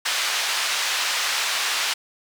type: band-pass noise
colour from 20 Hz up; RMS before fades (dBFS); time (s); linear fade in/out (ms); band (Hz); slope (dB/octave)
white; -24; 0.05-1.94; 10; 950 to 4700; 12
effects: none